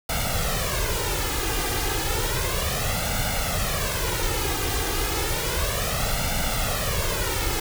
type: noise with flanger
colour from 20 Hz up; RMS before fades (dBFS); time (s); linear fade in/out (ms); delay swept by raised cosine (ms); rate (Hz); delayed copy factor
pink; -25; 0.09-7.6; 5; 1.4 to 2.5; 0.32; +0.75
effects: none